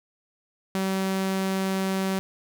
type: tone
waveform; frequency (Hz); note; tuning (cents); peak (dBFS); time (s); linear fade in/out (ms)
sawtooth; 191.3; G3; -42; -20; 0.75-2.19; 0
effects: none